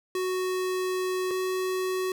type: tone pair in turn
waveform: square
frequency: 370 / 372.4 Hz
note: F#4 / F#4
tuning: 0 / +11 cents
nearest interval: unison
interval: 11 cents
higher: second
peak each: -27 dBFS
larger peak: neither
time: 0.15-1.31 / 1.31-2.12 s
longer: first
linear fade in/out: 2 ms
effects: none